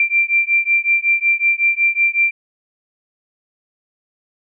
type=beating tone pair; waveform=sine; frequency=2359 / 2364.4 Hz; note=D7 / D7; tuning=+7 / +11 cents; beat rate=5.4 Hz; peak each=-16 / -16 dBFS; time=0-2.31 s; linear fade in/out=2 ms; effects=none